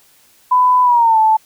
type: tone with pitch glide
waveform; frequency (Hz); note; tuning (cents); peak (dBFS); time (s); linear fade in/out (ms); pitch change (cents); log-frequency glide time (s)
sine; 1000 to 875.6; B5 to A5; +21 to -9; -8; 0.51-1.37; 10; -230; 0.83-1.19
effects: white hiss -51 dBFS RMS until 1.45 s